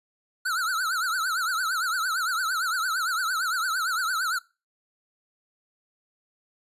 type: tone with vibrato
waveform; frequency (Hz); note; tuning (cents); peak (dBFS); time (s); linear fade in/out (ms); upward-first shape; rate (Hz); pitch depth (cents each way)
square; 1406; F6; +11; -25; 0.45-4.39; 10; triangle; 8.8; 190
effects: noise-tail reverb RT60 0.3 s tail -23 dB re dry + resampled to 32000 Hz